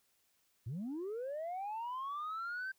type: linear sweep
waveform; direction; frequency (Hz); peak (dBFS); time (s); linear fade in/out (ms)
sine; up; 100 to 1570; -36; 0.66-2.72; 10
effects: tanh soft clip ceiling -36 dBFS + white hiss -75 dBFS RMS until 2.78 s